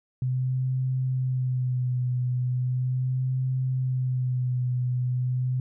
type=tone with vibrato; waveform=sine; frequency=127.3 Hz; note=C3; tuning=47 cents flat; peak=-23 dBFS; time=0.22-5.6 s; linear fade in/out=2 ms; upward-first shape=sine; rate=0.38 Hz; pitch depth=33 cents each way; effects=none